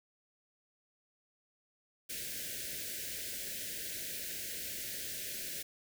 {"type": "band-stop noise", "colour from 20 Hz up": "white", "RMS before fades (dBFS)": -41, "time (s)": [2.09, 5.63], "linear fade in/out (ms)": 10, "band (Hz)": [650, 1500], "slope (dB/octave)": 96, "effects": []}